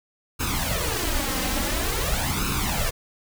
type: noise with flanger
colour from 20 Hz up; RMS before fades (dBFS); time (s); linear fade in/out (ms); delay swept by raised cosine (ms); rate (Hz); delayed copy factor
pink; -25; 0.39-2.91; 20; 0.76 to 3.86; 0.48; +0.75
effects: none